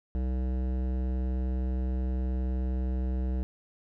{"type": "tone with hard clipping", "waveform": "sine", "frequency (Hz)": 63.6, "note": "C2", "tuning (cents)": -48, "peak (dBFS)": -29, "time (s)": [0.15, 3.43], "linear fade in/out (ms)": 0, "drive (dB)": 15, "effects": []}